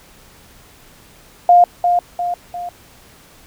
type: tone with echo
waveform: sine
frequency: 705 Hz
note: F5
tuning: 16 cents sharp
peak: -5 dBFS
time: 1.49-1.64 s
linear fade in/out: 2 ms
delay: 350 ms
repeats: 3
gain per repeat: -6 dB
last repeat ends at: 2.69 s
effects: pink hiss -46 dBFS RMS until 3.46 s

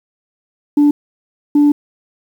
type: tone bursts at uneven times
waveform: sine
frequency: 292 Hz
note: D4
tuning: 10 cents flat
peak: -5 dBFS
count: 2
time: 0.77-0.91 / 1.55-1.72 s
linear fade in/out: 5 ms
effects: tanh soft clip ceiling -5 dBFS + 7-bit

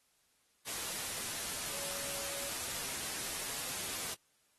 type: tone in noise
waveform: sine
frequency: 560 Hz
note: C#5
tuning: 18 cents sharp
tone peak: -49 dBFS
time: 1.72-2.51 s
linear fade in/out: 20 ms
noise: white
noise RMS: -39 dBFS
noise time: 0.66-4.15 s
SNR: -13 dB
effects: white hiss -73 dBFS RMS until 4.58 s + AAC 32 kbps

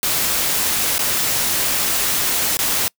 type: noise with dropouts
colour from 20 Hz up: white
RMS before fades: -19 dBFS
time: 0.03-2.88 s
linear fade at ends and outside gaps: 0 ms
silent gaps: 0.981-0.992 / 2.57-2.59 s
effects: noise-tail reverb RT60 0.1 s tail -26 dB re dry

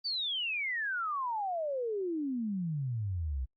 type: exponential sweep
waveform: sine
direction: down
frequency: 4699 to 61.1 Hz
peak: -31 dBFS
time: 0.04-3.46 s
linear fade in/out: 20 ms
effects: Opus 48 kbps

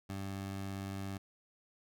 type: tone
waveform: 20% pulse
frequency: 97.5 Hz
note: G2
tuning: 9 cents flat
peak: -34 dBFS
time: 0.09-1.18 s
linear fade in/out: 10 ms
effects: none

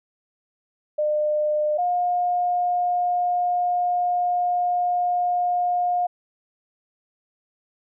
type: tone pair in turn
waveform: sine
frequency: 603 / 712.6 Hz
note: D5 / F5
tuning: +46 / +35 cents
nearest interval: minor third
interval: 289 cents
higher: second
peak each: -19 dBFS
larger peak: neither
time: 0.98-1.78 / 1.78-6.07 s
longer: second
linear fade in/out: 10 ms
effects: none

